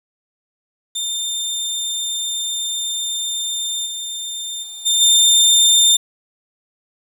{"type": "tone with level steps", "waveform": "25% pulse", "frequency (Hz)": 3608, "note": "A7", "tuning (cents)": 43, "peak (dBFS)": [-17, -21, -27, -10, -6], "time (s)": [0.95, 5.97], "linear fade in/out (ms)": 10, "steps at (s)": [3.85, 4.62, 4.85, 5], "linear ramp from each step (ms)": 20, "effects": ["8-bit"]}